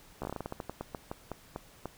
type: slowing click train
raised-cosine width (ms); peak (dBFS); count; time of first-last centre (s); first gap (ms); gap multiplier
1; -22; 18; 0.22-1.857; 14; 1.21
effects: pink hiss -57 dBFS RMS until 1.97 s